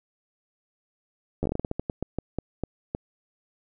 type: slowing click train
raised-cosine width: 2 ms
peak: -14 dBFS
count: 17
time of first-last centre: 1.43-2.949 s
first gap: 11 ms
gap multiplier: 1.25
effects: none